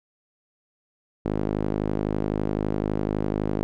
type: tone with band-pass filter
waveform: sawtooth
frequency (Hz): 51.91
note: G#1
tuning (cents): 0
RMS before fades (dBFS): -26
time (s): 1.25-3.63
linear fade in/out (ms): 0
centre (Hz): 330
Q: 1.1
effects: none